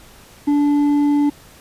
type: tone with hard clipping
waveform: sine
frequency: 290.1 Hz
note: D4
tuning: 21 cents flat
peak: -14 dBFS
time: 0.47-1.3 s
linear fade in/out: 10 ms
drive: 4 dB
effects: pink hiss -45 dBFS RMS until 1.6 s + resampled to 32000 Hz